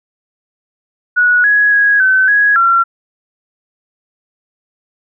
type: tone with pitch steps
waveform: sine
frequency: 1464 / 1672 / 1656 / 1526 / 1664 / 1366 Hz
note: F#6 / G#6 / G#6 / G6 / G#6 / F6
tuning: -19 / +11 / -5 / -47 / +3 / -39 cents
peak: -7 dBFS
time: 1.16-2.84 s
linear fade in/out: 20 ms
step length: 280 ms
effects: none